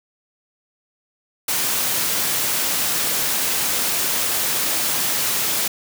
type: high-pass noise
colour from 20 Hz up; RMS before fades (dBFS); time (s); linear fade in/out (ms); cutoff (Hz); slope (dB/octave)
white; -21; 1.48-5.68; 5; 100; 12
effects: none